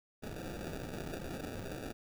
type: noise with sample-and-hold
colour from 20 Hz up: white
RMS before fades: -42 dBFS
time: 0.22-1.93 s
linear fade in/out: 20 ms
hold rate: 1050 Hz
effects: none